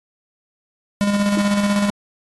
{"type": "tone with tremolo", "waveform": "square", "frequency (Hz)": 203.2, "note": "G#3", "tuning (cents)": -38, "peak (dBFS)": -15, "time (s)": [1.01, 1.9], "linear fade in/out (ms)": 0, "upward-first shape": "square", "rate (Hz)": 16, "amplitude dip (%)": 35}
{"type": "tone with exponential decay", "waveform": "sine", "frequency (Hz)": 311.1, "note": "D#4", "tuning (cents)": 0, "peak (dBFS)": -16, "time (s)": [1.37, 1.45], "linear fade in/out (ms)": 2, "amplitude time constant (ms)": 16}
{"effects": ["AAC 32 kbps"]}